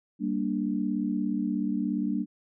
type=chord; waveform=sine; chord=G minor; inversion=none; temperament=equal; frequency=196 / 233.1 / 293.7 Hz; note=G3 / Bb3 / D4; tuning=0 / 0 / 0 cents; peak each=-30 dBFS; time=0.19-2.26 s; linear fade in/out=50 ms; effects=none